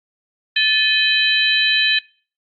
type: tone cluster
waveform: sine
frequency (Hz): 1745 / 2521 / 3102 / 3967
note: A6 / D#7 / G7 / B7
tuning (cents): -15 / +22 / -19 / +7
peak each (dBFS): -19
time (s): 0.56-1.99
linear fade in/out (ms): 5
effects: noise-tail reverb RT60 0.4 s tail -22 dB re dry + Opus 48 kbps